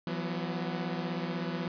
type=chord; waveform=sawtooth; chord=E suspended second; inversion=none; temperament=equal with one note detuned; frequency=168.76 / 185 / 246.9 Hz; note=E3 / F#3 / B3; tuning=+41 / 0 / 0 cents; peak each=-31 / -33 / -35 dBFS; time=0.07-1.68 s; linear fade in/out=2 ms; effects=resampled to 11025 Hz + 11-bit